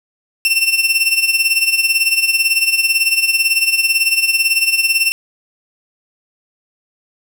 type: tone with tremolo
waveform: sawtooth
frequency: 2700 Hz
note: E7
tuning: 41 cents sharp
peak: -6 dBFS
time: 0.45-5.12 s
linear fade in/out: 0 ms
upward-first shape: sine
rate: 18 Hz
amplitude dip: 70%
effects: 7-bit